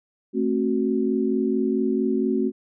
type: chord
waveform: sine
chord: F# diminished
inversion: first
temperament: just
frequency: 222 / 266.4 / 370 Hz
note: A3 / C4 / F#4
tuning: +16 / +31 / 0 cents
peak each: -24 dBFS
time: 0.33-2.52 s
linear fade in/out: 50 ms
effects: none